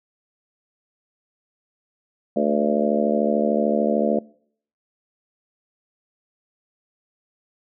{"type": "harmonic tone with a mistuned harmonic", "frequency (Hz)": 73.42, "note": "D2", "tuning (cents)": 0, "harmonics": [3, 4, 5, 6, 7, 8, 9], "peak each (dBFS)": [-23, -27, -28, -27, -25, -24, -27], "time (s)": [2.36, 4.19], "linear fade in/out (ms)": 5, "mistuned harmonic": 9, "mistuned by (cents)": 24, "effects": ["noise-tail reverb RT60 0.6 s tail -24 dB re dry"]}